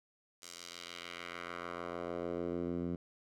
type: tone with band-pass filter sweep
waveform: 10% pulse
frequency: 86.7 Hz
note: F2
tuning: 12 cents flat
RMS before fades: -41 dBFS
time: 0.42-2.96 s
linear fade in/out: 5 ms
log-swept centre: 6900 to 200 Hz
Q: 1.2
effects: none